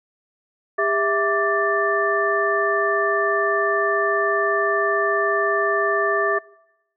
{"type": "tone cluster", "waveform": "sine", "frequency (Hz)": [402.1, 657, 1169, 1773], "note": ["G4", "E5", "D6", "A6"], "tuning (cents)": [44, -6, -8, 13], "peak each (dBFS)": -23, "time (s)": [0.78, 6.39], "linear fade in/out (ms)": 10, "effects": ["noise-tail reverb RT60 0.9 s tail -23 dB re dry"]}